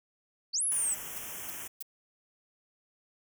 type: exponential two-way sweep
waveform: sine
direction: up then down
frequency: 4219 to 11175 to 7760 Hz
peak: -27 dBFS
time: 0.53-0.95 s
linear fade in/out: 20 ms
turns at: 0.63 s
type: band-stop noise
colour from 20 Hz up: white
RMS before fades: -41 dBFS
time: 0.71-1.68 s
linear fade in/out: 10 ms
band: 3300 to 5500 Hz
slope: 96 dB/octave
type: noise bursts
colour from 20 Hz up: violet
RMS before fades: -38 dBFS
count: 3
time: 1.16-1.826 s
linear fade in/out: 5 ms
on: 22 ms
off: 300 ms
effects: none